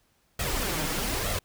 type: noise with flanger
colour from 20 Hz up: pink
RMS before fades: -29 dBFS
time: 0.39-1.39 s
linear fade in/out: 5 ms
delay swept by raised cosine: 1.5 to 6.6 ms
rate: 1.1 Hz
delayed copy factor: +0.65
effects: pink hiss -68 dBFS RMS until 1.44 s